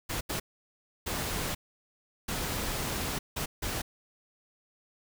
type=noise bursts at uneven times; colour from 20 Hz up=pink; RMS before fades=-33 dBFS; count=6; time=0.09-0.21 / 0.29-0.4 / 1.06-1.55 / 2.28-3.19 / 3.36-3.46 / 3.62-3.82 s; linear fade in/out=10 ms; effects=none